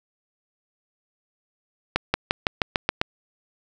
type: accelerating click train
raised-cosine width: 0.3 ms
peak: -3 dBFS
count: 8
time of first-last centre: 1.96-3.015 s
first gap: 180 ms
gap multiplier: 0.94
effects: none